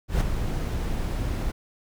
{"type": "noise with ADSR envelope", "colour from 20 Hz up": "brown", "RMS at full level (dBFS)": -19, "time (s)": [0.08, 1.52], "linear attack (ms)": 130, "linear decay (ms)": 9, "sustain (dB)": -8, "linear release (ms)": 15, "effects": []}